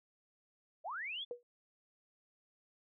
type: linear sweep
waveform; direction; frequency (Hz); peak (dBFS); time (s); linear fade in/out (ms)
sine; up; 562 to 3520; -39; 0.84-1.25; 20
type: tone with exponential decay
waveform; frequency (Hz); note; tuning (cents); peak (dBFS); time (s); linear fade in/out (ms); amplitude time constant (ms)
sine; 484.1; B4; -35; -35; 1.31-1.43; 1; 25
effects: none